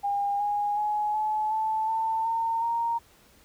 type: tone with pitch steps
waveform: sine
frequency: 807 / 823.5 / 840.3 / 857.5 / 875 / 892.8 / 911.1 / 929.7 Hz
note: G#5 / G#5 / G#5 / A5 / A5 / A5 / A#5 / A#5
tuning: -50 / -15 / +20 / -45 / -10 / +25 / -40 / -5 cents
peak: -24 dBFS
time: 0.03-2.99 s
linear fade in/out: 20 ms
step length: 370 ms
effects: pink hiss -58 dBFS RMS until 3.44 s